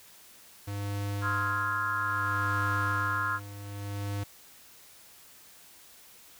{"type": "tone with tremolo", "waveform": "square", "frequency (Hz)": 101, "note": "G#2", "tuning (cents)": -48, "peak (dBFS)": -31, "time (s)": [0.67, 4.24], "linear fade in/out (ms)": 10, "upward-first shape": "sine", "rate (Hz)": 0.62, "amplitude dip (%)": 70}
{"type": "chord", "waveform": "sine", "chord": "F minor seventh", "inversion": "second", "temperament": "equal with one note detuned", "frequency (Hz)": [1046.5, 1269.9, 1396.9, 1661.2], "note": ["C6", "Eb6", "F6", "Ab6"], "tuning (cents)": [0, 35, 0, 0], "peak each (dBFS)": [-33, -35, -31, -35], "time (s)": [1.21, 3.4], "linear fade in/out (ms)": 50}
{"effects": ["white hiss -54 dBFS RMS until 6.39 s"]}